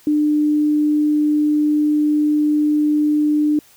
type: tone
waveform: sine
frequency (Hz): 299.6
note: D4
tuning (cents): +35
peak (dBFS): -13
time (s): 0.07-3.59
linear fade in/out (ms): 2
effects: white hiss -50 dBFS RMS until 3.76 s